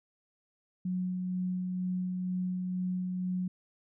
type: tone with tremolo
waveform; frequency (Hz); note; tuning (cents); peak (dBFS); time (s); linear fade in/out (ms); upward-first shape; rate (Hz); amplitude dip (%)
sine; 182.7; F#3; -22; -29; 0.85-3.48; 5; sine; 2.1; 25
effects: none